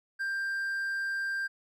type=tone; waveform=triangle; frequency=1585 Hz; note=G6; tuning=19 cents sharp; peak=-28 dBFS; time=0.19-1.48 s; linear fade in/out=20 ms; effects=none